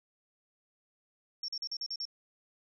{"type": "tone bursts", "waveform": "sine", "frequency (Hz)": 5470, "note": "F8", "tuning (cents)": -37, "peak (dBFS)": -34, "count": 7, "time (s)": [1.43, 2.053], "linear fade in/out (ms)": 2, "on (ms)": 53, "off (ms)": 42, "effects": ["12-bit"]}